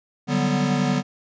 square chord, G major seventh, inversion second, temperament equal, 146.83 / 185 / 196 / 246.9 Hz, D3 / F#3 / G3 / B3, 0 / 0 / 0 / 0 cents, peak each -25 / -27 / -27 / -24 dBFS, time 0.27-1.03 s, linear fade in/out 50 ms, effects resampled to 16000 Hz

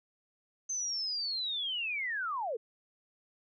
sine linear sweep, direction down, 6272 to 411.5 Hz, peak -32 dBFS, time 0.69-2.57 s, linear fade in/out 10 ms, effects none

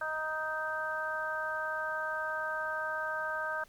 harmonic tone, 312.3 Hz, D#4, 7 cents sharp, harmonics 2 / 3 / 4 / 5, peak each -39 / -40 / -39 / -35 dBFS, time 0.01-3.64 s, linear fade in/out 5 ms, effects pink hiss -62 dBFS RMS until 3.68 s

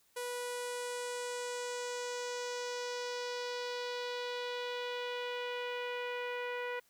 sawtooth tone with low-pass filter sweep, 489.8 Hz, B4, 14 cents flat, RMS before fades -39 dBFS, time 0.16-6.8 s, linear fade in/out 10 ms, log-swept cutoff 11000 to 2200 Hz, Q 2.1, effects white hiss -70 dBFS RMS until 6.89 s

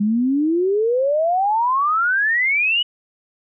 sine exponential sweep, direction up, 200.6 to 2980 Hz, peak -15 dBFS, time 0-2.83 s, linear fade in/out 10 ms, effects none

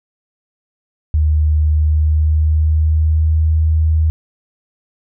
sine tone with pitch glide, 76.5 to 78.97 Hz, D#2 to D#2, -29 to +26 cents, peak -10 dBFS, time 1.14-4.1 s, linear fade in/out 0 ms, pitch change +55 cents, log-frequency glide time 1.71-3.51 s, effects none

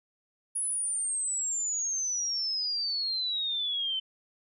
sine exponential sweep, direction down, 10430 to 3057 Hz, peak -28 dBFS, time 0.55-4 s, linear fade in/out 10 ms, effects none

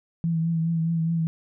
sine tone with vibrato, 164.7 Hz, E3, 1 cent flat, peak -21 dBFS, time 0.24-1.27 s, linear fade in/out 0 ms, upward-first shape triangle, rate 4.8 Hz, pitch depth 38 cents each way, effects none

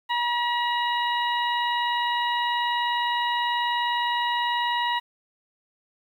harmonic tone, 959 Hz, A#5, 49 cents sharp, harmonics 1 / 2 / 3 / 4, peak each -24 / -29 / -32 / -33 dBFS, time 0.09-5 s, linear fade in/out 20 ms, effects 9-bit

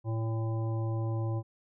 harmonic tone with a mistuned harmonic, 112.2 Hz, A2, 34 cents sharp, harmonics 1 / 3 / 5 / 7 / 9, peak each -29 / -39 / -43 / -46 / -48 dBFS, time 0.04-1.43 s, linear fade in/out 50 ms, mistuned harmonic 7, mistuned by +16 cents, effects none

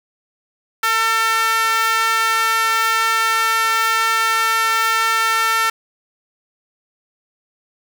sawtooth tone with high-pass filter, 449.5 Hz, A4, 37 cents sharp, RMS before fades -17 dBFS, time 0.83-5.7 s, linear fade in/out 5 ms, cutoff 1400 Hz, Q 2.6, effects 7-bit

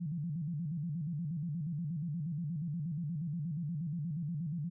sine tone with vibrato, 158.7 Hz, D#3, 35 cents sharp, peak -34 dBFS, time 0-4.7 s, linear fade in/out 20 ms, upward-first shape square, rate 8.4 Hz, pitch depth 150 cents each way, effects none

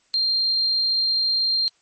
sine tone, 4186 Hz, C8, in tune, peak -18 dBFS, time 0.14-1.68 s, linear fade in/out 0 ms, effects white hiss -63 dBFS RMS until 1.81 s + MP3 32 kbps

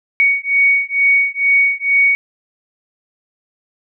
sine beating tone pair, 2235 / 2237.2 Hz, C#7 / C#7, +14 / +15 cents, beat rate 2.2 Hz, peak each -14 dBFS, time 0.2-2.15 s, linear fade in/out 0 ms, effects none

